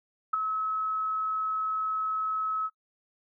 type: tone with ADSR envelope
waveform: sine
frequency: 1289 Hz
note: E6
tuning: 39 cents flat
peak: -19 dBFS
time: 0.33-2.7 s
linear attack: 9 ms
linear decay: 8 ms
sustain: -8 dB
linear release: 47 ms
effects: noise-tail reverb RT60 0.1 s tail -23 dB re dry